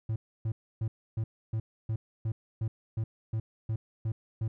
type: tone bursts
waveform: triangle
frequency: 110.6 Hz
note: A2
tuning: 9 cents sharp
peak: -26 dBFS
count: 13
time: 0.09-4.48 s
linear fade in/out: 5 ms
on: 70 ms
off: 290 ms
effects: none